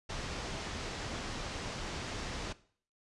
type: low-pass noise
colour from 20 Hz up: pink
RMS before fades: -40 dBFS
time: 0.09-2.53 s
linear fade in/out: 10 ms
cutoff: 6700 Hz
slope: 24 dB/octave
effects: noise-tail reverb RT60 0.5 s tail -18 dB re dry + resampled to 24000 Hz